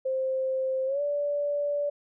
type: tone with pitch glide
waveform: sine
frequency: 525 to 579.2 Hz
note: C5 to D5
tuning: +6 to -24 cents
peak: -25 dBFS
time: 0.05-1.9 s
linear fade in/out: 10 ms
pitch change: +170 cents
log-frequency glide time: 0.86-1.01 s
effects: none